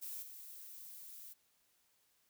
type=noise with level steps; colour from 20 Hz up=violet; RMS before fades=-45 / -52 dBFS; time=0.01-1.34 s; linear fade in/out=20 ms; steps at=0.22 s; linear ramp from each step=10 ms; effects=white hiss -75 dBFS RMS until 2.29 s